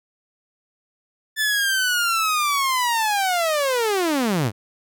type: linear sweep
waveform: sawtooth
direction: down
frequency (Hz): 1760 to 92.5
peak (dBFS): -15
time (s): 1.36-4.52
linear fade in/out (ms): 50
effects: none